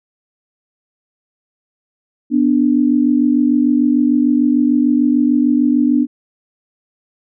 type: tone pair together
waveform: sine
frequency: 247 / 293.7 Hz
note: B3 / D4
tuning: 0 / 0 cents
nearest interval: minor third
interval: 300 cents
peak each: -13 dBFS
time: 2.3-6.07 s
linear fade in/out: 50 ms
effects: none